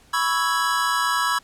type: chord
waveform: square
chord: C# minor seventh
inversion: third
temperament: equal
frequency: 987.8 / 1108.7 / 1318.5 / 1661.2 Hz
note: B5 / C#6 / E6 / G#6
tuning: 0 / 0 / 0 / 0 cents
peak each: -26 dBFS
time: 0.13-1.39 s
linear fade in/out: 10 ms
effects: pink hiss -54 dBFS RMS until 1.43 s + low-pass 11000 Hz 12 dB/octave